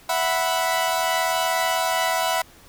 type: chord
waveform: sawtooth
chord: E suspended second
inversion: none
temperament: equal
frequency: 659.3 / 740 / 987.8 Hz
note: E5 / F#5 / B5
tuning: 0 / 0 / 0 cents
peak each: -21 dBFS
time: 0.09-2.42 s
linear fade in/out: 5 ms
effects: pink hiss -50 dBFS RMS until 2.68 s